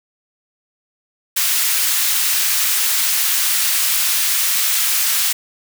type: high-pass noise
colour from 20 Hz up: white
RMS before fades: -17 dBFS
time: 1.36-5.33 s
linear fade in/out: 10 ms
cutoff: 1500 Hz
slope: 12 dB/octave
effects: none